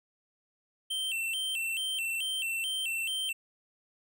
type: tone with vibrato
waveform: square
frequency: 2900 Hz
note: F#7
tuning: 35 cents flat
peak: -31 dBFS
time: 0.9-3.33 s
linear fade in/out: 10 ms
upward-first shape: square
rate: 2.3 Hz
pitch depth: 130 cents each way
effects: none